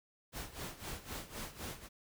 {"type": "noise with tremolo", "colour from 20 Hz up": "pink", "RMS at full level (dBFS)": -42, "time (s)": [0.32, 1.89], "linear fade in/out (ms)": 50, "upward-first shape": "sine", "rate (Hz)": 3.9, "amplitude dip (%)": 80, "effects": []}